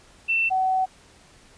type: tone pair in turn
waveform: sine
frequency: 2684 / 753.2 Hz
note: E7 / F#5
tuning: +31 / +31 cents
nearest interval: octave + minor seventh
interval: 2200 cents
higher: first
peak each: -19 dBFS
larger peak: neither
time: 0.28-0.5 / 0.5-0.86 s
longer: second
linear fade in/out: 20 ms
effects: pink hiss -53 dBFS RMS until 1.57 s + resampled to 22050 Hz